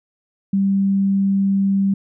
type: tone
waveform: sine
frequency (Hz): 196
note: G3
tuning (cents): 0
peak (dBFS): -14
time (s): 0.53-1.94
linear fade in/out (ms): 5
effects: none